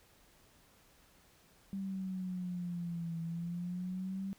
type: exponential two-way sweep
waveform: sine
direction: down then up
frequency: 196 to 164.81 to 196 Hz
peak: -36 dBFS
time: 1.73-4.33 s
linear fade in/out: 0 ms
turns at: 3.21 s
effects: pink hiss -65 dBFS RMS until 4.38 s